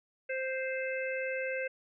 harmonic tone, 523.3 Hz, C5, in tune, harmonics 1 / 3 / 4 / 5, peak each -34 / -39 / -40 / -41 dBFS, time 0.29-1.68 s, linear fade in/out 10 ms, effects none

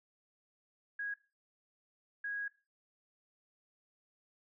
sine tone bursts at uneven times, 1650 Hz, G#6, 12 cents flat, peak -36 dBFS, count 2, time 0.99-1.14 / 2.24-2.48 s, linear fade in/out 5 ms, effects noise-tail reverb RT60 0.3 s tail -17 dB re dry

